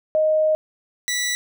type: tone pair in turn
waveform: sine / 15% pulse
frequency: 622.3 / 1963.7 Hz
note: D#5 / B6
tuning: 0 / -10 cents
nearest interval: octave + minor sixth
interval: 1990 cents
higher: second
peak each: -15 dBFS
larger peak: neither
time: 0.15-0.55 / 1.08-1.35 s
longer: first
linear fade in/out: 0 ms
effects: none